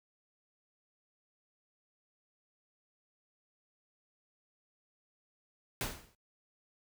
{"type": "noise with exponential decay", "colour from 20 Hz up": "pink", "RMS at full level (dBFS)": -32, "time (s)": [5.81, 6.15], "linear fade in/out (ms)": 1, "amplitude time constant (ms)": 72, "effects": ["noise-tail reverb RT60 0.1 s tail -21 dB re dry"]}